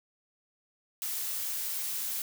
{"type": "noise", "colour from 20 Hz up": "blue", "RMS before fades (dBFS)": -34, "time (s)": [1.02, 2.22], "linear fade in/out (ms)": 0, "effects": []}